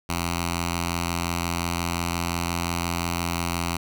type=tone with notch filter; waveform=5% pulse; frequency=85.7 Hz; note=F2; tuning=32 cents flat; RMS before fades=-27 dBFS; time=0.09-3.77 s; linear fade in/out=5 ms; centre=490 Hz; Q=0.62; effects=none